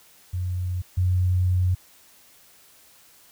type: tone pair in turn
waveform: sine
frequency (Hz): 90.5 / 91.02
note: F#2 / F#2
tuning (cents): -38 / -28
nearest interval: unison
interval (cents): 10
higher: second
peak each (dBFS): -24 / -18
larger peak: second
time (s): 0.33-0.82 / 0.97-1.75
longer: second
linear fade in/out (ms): 10
effects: white hiss -54 dBFS RMS until 3.31 s